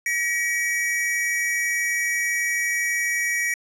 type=tone pair together; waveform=square; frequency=1911.4 / 2273 Hz; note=A#6 / C#7; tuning=+43 / +43 cents; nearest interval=minor third; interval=300 cents; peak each=-24 / -26 dBFS; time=0.06-3.54 s; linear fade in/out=2 ms; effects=low-pass 12000 Hz 12 dB/octave